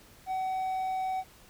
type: tone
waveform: triangle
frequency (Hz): 754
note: F#5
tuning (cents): +32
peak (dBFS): -27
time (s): 0.26-1.24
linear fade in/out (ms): 50
effects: pink hiss -56 dBFS RMS until 1.49 s